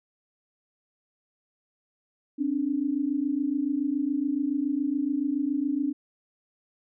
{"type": "tone pair together", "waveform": "sine", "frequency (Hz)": [266.1, 293.2], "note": ["C4", "D4"], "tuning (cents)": [29, -3], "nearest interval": "major second", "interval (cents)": 168, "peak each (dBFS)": [-28, -26], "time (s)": [2.38, 5.93], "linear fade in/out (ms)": 20, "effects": []}